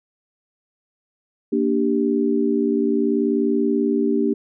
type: chord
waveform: sine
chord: G minor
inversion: first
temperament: equal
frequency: 233.1 / 293.7 / 392 Hz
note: Bb3 / D4 / G4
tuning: 0 / 0 / 0 cents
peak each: -21 dBFS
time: 1.52-4.34 s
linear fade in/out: 10 ms
effects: none